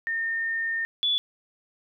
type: tone pair in turn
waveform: sine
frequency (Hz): 1822 / 3439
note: A#6 / A7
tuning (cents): -40 / -40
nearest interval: major seventh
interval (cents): 1100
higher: second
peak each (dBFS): -25 / -21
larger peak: second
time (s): 0.07-0.85 / 1.03-1.18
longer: first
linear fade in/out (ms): 0
effects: none